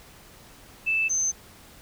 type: tone pair in turn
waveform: sine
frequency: 2637 / 6218 Hz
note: E7 / G8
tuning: 0 / -15 cents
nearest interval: octave + minor third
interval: 1485 cents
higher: second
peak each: -21 / -22 dBFS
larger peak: first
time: 0.86-1.09 / 1.09-1.32 s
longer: neither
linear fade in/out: 20 ms
effects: pink hiss -50 dBFS RMS until 1.81 s